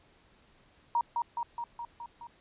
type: tone with echo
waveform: sine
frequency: 944 Hz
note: A#5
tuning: 22 cents sharp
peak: -24 dBFS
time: 0.95-1.01 s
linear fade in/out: 2 ms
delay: 210 ms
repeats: 6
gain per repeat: -3 dB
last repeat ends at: 2.27 s
effects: pink hiss -63 dBFS RMS until 2.4 s + resampled to 8000 Hz